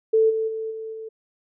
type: tone with level steps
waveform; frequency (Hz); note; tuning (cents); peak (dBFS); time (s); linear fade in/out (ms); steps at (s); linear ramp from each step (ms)
sine; 442.6; A4; +10; -14 / -21 / -26 / -30 / -32; 0.13-1.09; 10; 0.29 / 0.47 / 0.7 / 0.92; 20
effects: none